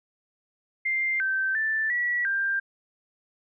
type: tone with pitch steps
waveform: sine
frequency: 2098 / 1552 / 1765 / 1938 / 1588 Hz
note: C7 / G6 / A6 / B6 / G6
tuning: +4 / -18 / +5 / -33 / +22 cents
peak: -23 dBFS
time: 0.85-2.6 s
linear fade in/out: 10 ms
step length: 350 ms
effects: none